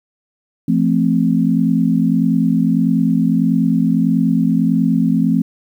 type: chord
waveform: sine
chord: F major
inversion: none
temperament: equal with one note detuned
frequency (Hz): 170.72 / 220 / 261.6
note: F3 / A3 / C4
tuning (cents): -39 / 0 / 0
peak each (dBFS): -16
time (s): 0.68-5.42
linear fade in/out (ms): 5
effects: 8-bit